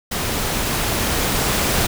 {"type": "noise with level ramp", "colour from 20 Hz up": "pink", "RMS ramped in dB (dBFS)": [-23, -18], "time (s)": [0.11, 1.87], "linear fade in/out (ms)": 10, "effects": []}